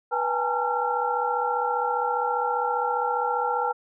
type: tone cluster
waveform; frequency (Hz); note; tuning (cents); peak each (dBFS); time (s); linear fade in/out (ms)
sine; 488.3 / 808 / 843 / 908 / 1367; B4 / G#5 / G#5 / A#5 / F6; -20 / -48 / +26 / -46 / -37; -29; 0.11-3.73; 20
effects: none